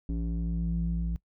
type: tone with low-pass filter sweep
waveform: square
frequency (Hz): 56.9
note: A#1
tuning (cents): -41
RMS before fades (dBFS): -30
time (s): 0.09-1.16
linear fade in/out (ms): 0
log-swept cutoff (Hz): 260 to 140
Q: 3.4
effects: noise-tail reverb RT60 0.1 s tail -21 dB re dry